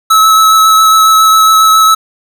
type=tone with vibrato; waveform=square; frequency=1298 Hz; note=E6; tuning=27 cents flat; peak=-4 dBFS; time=0.1-1.95 s; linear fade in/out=10 ms; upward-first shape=triangle; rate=7.3 Hz; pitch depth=16 cents each way; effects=none